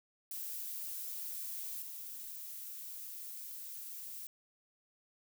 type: noise with level steps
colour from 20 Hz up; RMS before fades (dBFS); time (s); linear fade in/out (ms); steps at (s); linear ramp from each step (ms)
violet; -42 / -46; 0.31-4.27; 2; 1.82; 2
effects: none